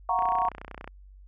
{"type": "chord", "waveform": "sine", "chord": "Gb major seventh", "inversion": "third", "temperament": "equal", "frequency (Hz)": [698.5, 740, 932.3, 1108.7], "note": ["F5", "Gb5", "Bb5", "Db6"], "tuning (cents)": [0, 0, 0, 0], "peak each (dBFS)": [-32, -28, -27, -28], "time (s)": [0.09, 0.49], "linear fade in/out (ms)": 2}
{"type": "click train", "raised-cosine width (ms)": 0.5, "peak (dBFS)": -24, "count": 22, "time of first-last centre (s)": [0.19, 0.876], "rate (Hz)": 30.6}
{"effects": ["added 48 Hz sine -47 dBFS peak until 1.27 s"]}